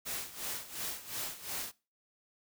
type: noise with tremolo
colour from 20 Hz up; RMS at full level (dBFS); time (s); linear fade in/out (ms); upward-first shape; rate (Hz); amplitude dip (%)
white; -37; 0.05-1.72; 20; sine; 2.8; 80
effects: noise-tail reverb RT60 0.3 s tail -21 dB re dry